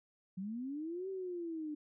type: linear two-way sweep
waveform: sine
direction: up then down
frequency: 180 to 388 to 295.2 Hz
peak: -38 dBFS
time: 0.37-1.75 s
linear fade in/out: 10 ms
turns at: 1.09 s
effects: none